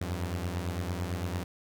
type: beating tone pair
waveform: sawtooth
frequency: 86.4 / 95.3 Hz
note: F2 / G2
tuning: -18 / -48 cents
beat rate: 8.9 Hz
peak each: -29 / -32 dBFS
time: 0.01-1.44 s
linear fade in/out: 5 ms
effects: none